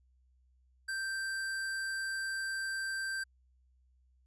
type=tone; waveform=square; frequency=1568 Hz; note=G6; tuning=in tune; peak=-35 dBFS; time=0.88-3.24 s; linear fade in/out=10 ms; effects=added 63 Hz sine -65 dBFS peak until 4.26 s + resampled to 24000 Hz